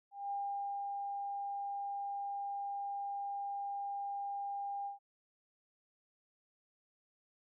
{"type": "tone with ADSR envelope", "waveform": "sine", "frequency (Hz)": 802, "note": "G5", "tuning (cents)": 39, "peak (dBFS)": -35, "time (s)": [0.11, 4.99], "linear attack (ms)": 200, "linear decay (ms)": 530, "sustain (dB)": -2, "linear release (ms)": 130, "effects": []}